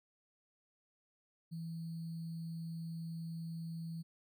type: tone with sample-and-hold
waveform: sine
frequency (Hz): 164.81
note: E3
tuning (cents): 0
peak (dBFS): -40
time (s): 1.51-4.03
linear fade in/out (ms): 20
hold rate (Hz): 4410
effects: none